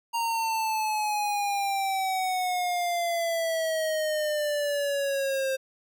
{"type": "exponential sweep", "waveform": "square", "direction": "down", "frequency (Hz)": [932.3, 528], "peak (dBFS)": -26, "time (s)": [0.13, 5.57], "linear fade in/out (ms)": 20, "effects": []}